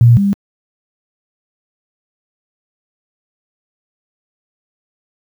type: tone pair in turn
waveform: sine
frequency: 118.6 / 199.46 Hz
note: A#2 / G3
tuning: +30 / +30 cents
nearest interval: major sixth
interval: 900 cents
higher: second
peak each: -3 / -10 dBFS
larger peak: first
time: 0.01-0.17 / 0.17-0.33 s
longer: neither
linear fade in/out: 0 ms
effects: high-pass 60 Hz 12 dB/octave + 7-bit